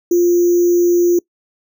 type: tone with sample-and-hold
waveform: sine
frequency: 349.2 Hz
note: F4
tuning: in tune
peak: -9 dBFS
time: 0.11-1.19 s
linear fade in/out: 5 ms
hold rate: 6300 Hz
effects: noise-tail reverb RT60 0.1 s tail -23 dB re dry